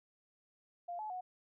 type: tone with pitch steps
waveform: sine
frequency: 698 / 857 / 733 Hz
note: F5 / A5 / F#5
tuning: -1 / -46 / -16 cents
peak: -39 dBFS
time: 0.88-1.21 s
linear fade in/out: 10 ms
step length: 110 ms
effects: none